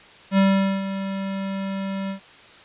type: tone with ADSR envelope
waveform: square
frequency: 194.3 Hz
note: G3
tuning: 15 cents flat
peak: -14 dBFS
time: 0.31-2.2 s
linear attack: 68 ms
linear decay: 440 ms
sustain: -12 dB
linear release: 100 ms
effects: white hiss -47 dBFS RMS until 2.64 s + resampled to 8000 Hz